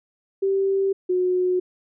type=tone pair in turn; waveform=sine; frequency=389.5 / 364.4 Hz; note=G4 / F#4; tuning=-11 / -26 cents; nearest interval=minor second; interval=115 cents; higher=first; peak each=-18 dBFS; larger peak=neither; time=0.42-0.93 / 1.09-1.6 s; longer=neither; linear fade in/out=10 ms; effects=none